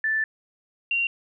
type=tone pair in turn; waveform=sine; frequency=1760 / 2760 Hz; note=A6 / F7; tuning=0 / -21 cents; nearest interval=minor sixth; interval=779 cents; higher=second; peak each=-21 dBFS; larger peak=neither; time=0.04-0.24 / 0.91-1.07 s; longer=first; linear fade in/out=2 ms; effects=none